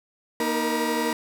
30% pulse tone cluster, 237.4 / 312.9 / 462.7 / 964 Hz, A#3 / D#4 / A#4 / B5, +32 / +10 / -13 / -42 cents, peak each -26 dBFS, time 0.4-1.13 s, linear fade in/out 2 ms, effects none

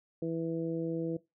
harmonic tone, 164.7 Hz, E3, 1 cent flat, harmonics 1 / 2 / 3 / 4, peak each -37 / -34 / -36 / -50 dBFS, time 0.22-1.17 s, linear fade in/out 5 ms, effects noise-tail reverb RT60 0.2 s tail -19 dB re dry

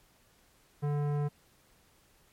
sine tone with tanh clipping, 146 Hz, D3, 10 cents flat, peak -30 dBFS, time 0.82-1.29 s, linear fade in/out 20 ms, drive 16 dB, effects pink hiss -65 dBFS RMS until 2.32 s + MP3 64 kbps

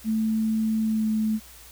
sine tone with pitch glide, 220 to 217.5 Hz, A3 to A3, 0 to -20 cents, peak -21 dBFS, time 0.04-1.4 s, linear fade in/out 50 ms, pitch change -20 cents, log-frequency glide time 0.81-1.08 s, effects added 60 Hz sine -51 dBFS peak until 1.71 s + white hiss -48 dBFS RMS until 1.71 s

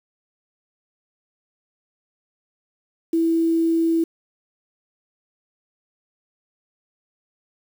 sine tone with quantisation, 329.6 Hz, E4, in tune, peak -16 dBFS, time 3.13-4.04 s, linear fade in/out 5 ms, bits 7, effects none

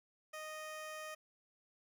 15% pulse tone, 620 Hz, D#5, 6 cents flat, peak -38 dBFS, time 0.33-1.15 s, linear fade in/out 10 ms, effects none

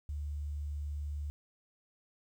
sine tone, 73.42 Hz, D2, in tune, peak -35 dBFS, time 0.09-1.3 s, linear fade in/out 0 ms, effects 11-bit

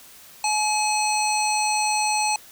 harmonic tone with a mistuned harmonic, 850 Hz, G#5, 40 cents sharp, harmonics 1 / 3 / 5 / 7 / 9 / 10, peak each -22 / -27 / -29 / -30 / -32 / -32 dBFS, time 0.44-2.36 s, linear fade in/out 2 ms, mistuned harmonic 9, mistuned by +20 cents, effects white hiss -47 dBFS RMS until 2.51 s

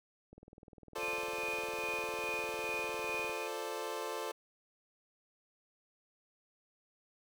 click train, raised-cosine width 2 ms, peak -40 dBFS, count 60, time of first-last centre 0.33-3.295 s, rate 19.9 Hz
25% pulse chord, D minor seventh, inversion first, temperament equal, 349.2 / 440 / 523.3 / 587.3 Hz, F4 / A4 / C5 / D5, 0 / 0 / 0 / 0 cents, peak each -42 / -37 / -40 / -41 dBFS, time 0.95-4.32 s, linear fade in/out 10 ms
sine tone with tremolo, 2463 Hz, D#7, 18 cents flat, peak -36 dBFS, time 0.98-3.49 s, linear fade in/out 50 ms, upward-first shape sine, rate 2.4 Hz, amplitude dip 60%
effects none

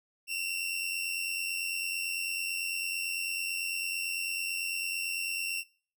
sawtooth tone pair together, 2669 / 2758 Hz, E7 / F7, +21 / -22 cents, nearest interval minor second, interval 57 cents, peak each -32 / -31 dBFS, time 0.27-5.64 s, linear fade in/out 50 ms, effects noise-tail reverb RT60 0.5 s tail -25 dB re dry

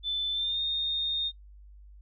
sine tone with pitch glide, 3520 to 3674 Hz, A7 to A#7, 0 to -26 cents, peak -27 dBFS, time 0.03-1.32 s, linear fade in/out 50 ms, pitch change +74 cents, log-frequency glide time 0.32-0.6 s, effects noise-tail reverb RT60 0.1 s tail -21 dB re dry + added 50 Hz sine -48 dBFS peak until 2.01 s

